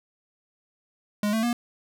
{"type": "tone with pitch steps", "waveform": "square", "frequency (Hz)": [207.7, 222.6, 238.6], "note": ["G#3", "A3", "A#3"], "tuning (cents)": [0, 20, 41], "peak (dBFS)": -23, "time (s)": [1.23, 1.53], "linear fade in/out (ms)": 2, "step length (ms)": 100, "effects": []}